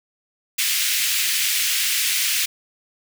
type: high-pass noise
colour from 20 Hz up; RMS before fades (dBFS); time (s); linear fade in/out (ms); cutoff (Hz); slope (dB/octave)
pink; -21; 0.58-2.46; 10; 2100; 24
effects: none